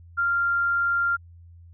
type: tone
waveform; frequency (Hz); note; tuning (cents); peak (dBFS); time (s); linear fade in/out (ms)
sine; 1391; F6; -7; -20; 0.17-1.17; 20
effects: added 85 Hz sine -45 dBFS peak until 1.73 s